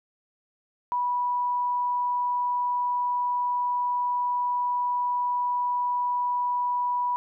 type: tone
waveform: sine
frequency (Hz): 980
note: B5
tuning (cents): -14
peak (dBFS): -23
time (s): 0.92-7.16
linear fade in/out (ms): 0
effects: none